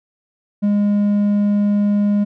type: tone with hard clipping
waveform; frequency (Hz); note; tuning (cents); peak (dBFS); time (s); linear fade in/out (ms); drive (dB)
sine; 205; G#3; -22; -14; 0.62-2.25; 20; 3
effects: none